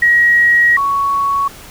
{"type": "tone pair in turn", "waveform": "sine", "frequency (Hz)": [1900, 1114.8], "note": ["A#6", "C#6"], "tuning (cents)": [33, 9], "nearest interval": "major sixth", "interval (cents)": 924, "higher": "first", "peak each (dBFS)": [-7, -12], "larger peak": "first", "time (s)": [[0.02, 0.77], [0.77, 1.48]], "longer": "first", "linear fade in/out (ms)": 5, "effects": ["pink hiss -36 dBFS RMS until 1.7 s"]}